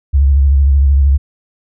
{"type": "tone with vibrato", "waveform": "sine", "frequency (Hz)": 69.3, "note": "C#2", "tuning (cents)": 0, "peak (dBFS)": -6, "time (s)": [0.13, 1.18], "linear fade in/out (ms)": 20, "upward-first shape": "sine", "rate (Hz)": 13, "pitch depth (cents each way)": 72, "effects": []}